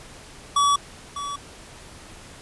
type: tone with echo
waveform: square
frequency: 1140 Hz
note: C#6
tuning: 48 cents sharp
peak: -17 dBFS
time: 0.56-0.76 s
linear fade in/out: 5 ms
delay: 600 ms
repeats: 1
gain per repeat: -12 dB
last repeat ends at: 1.36 s
effects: pink hiss -44 dBFS RMS until 2.41 s + resampled to 24000 Hz